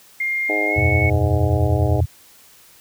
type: tone with pitch glide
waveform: sine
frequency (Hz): 2119 to 2208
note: C7 to C#7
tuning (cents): +21 to -7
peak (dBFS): -19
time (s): 0.2-1.1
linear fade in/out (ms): 5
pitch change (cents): +72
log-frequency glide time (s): 0.66-0.8
type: harmonic tone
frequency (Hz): 103.83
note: G#2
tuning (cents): 0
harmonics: 3 / 4 / 5 / 6 / 7 / 8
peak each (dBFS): -26 / -27 / -30 / -26 / -29 / -34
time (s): 0.49-2.01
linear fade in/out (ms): 5
type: chord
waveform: sine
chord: E suspended second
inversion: none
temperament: just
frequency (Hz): 82.41 / 92.71 / 123.61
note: E2 / F#2 / B2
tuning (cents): 0 / +4 / +2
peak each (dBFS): -20 / -20 / -20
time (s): 0.76-2.06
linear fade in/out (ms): 20
effects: white hiss -49 dBFS RMS until 2.8 s